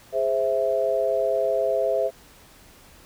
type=chord; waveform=sine; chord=Ab augmented; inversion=none; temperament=equal; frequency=415.3 / 523.3 / 659.3 Hz; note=Ab4 / C5 / E5; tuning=0 / 0 / 0 cents; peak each=-27 / -24 / -23 dBFS; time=0.12-2.11 s; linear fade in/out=50 ms; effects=pink hiss -51 dBFS RMS until 3.05 s